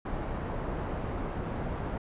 pink low-pass noise, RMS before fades -34 dBFS, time 0.05-1.98 s, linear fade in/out 5 ms, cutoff 1100 Hz, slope 12 dB/octave, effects resampled to 8000 Hz

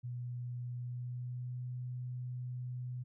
sine tone with pitch glide, 122.5 to 124.71 Hz, B2 to B2, -14 to +17 cents, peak -38 dBFS, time 0.03-3.04 s, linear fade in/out 20 ms, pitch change +31 cents, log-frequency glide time 0.74-1.65 s, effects none

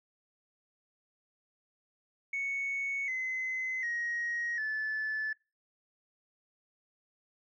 sine tone with pitch steps, 2217 / 2045 / 1885.9 / 1739.4 Hz, C#7 / C7 / A#6 / A6, 0 / -40 / +20 / -20 cents, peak -30 dBFS, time 2.33-5.33 s, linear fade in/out 5 ms, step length 750 ms, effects noise-tail reverb RT60 0.3 s tail -24 dB re dry + tanh soft clip ceiling -28 dBFS

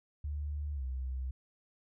sine tone with pitch glide, 73.42 to 64.66 Hz, D2 to C2, 0 to -20 cents, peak -34 dBFS, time 0.24-1.31 s, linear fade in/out 5 ms, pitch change -220 cents, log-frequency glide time 0.74-0.83 s, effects none

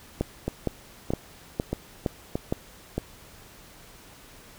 two click trains, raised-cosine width 2 ms, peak -11 / -13 dBFS, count 6 / 5, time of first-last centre 0.21-2.525 / 0.48-2.98 s, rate 2.16 / 1.6 Hz, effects pink hiss -50 dBFS RMS until 4.58 s

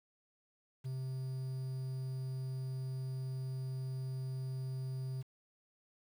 triangle tone with quantisation, 130.81 Hz, C3, in tune, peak -35 dBFS, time 0.84-5.23 s, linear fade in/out 20 ms, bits 10, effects none

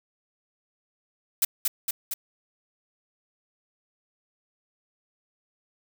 blue noise with echo, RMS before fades -21 dBFS, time 1.42-1.45 s, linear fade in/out 5 ms, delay 230 ms, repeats 3, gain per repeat -3 dB, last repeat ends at 2.14 s, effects none

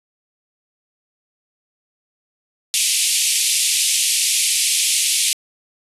white band-pass noise, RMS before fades -18 dBFS, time 2.74-5.33 s, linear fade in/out 0 ms, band 2300 to 11000 Hz, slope 48 dB/octave, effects resampled to 32000 Hz

